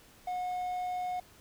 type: tone with quantisation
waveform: triangle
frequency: 726 Hz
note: F#5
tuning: 33 cents flat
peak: -30 dBFS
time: 0.27-1.2 s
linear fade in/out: 5 ms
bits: 10
effects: pink hiss -58 dBFS RMS until 1.4 s